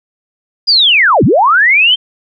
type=linear two-way sweep; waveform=sine; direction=down then up; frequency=4978 to 90.2 to 3180 Hz; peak=-5 dBFS; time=0.67-1.96 s; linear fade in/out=20 ms; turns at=1.24 s; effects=none